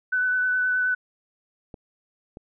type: tone with vibrato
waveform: sine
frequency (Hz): 1500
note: F#6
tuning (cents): +23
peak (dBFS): -20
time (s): 0.12-0.95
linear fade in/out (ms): 10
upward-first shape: sine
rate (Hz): 9.5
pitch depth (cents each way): 14
type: clicks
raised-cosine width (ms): 2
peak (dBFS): -26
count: 2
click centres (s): 1.742 / 2.371
effects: none